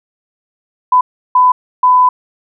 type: tone bursts at uneven times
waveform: sine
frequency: 1002 Hz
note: B5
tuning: 25 cents sharp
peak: -5 dBFS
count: 3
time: 0.92-1.01 / 1.35-1.52 / 1.83-2.09 s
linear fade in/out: 5 ms
effects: none